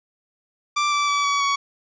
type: tone with pitch steps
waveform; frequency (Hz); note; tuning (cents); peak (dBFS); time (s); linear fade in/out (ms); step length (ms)
sawtooth; 1176 / 1162.5 / 1149.1 / 1135.9 / 1122.9; D6 / D6 / D6 / C#6 / C#6; +2 / -18 / -38 / +42 / +22; -15; 0.76-1.56; 10; 160
effects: resampled to 16000 Hz + 9-bit